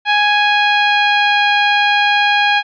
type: tone with pitch glide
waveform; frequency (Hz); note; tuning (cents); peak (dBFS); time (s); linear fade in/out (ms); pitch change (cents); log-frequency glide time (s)
15% pulse; 830.6 to 822; G#5 to G#5; 0 to -18; -4; 0.05-2.63; 50; -18; 0.16-1.47
effects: resampled to 11025 Hz